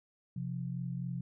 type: tone pair together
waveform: sine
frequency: 130.81 / 174.61 Hz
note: C3 / F3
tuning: 0 / 0 cents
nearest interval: perfect fourth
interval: 500 cents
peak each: -37 / -38 dBFS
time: 0.36-1.21 s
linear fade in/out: 5 ms
effects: none